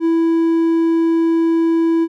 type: tone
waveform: triangle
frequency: 330 Hz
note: E4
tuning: 2 cents sharp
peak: -10 dBFS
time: 0-2.08 s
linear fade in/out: 50 ms
effects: none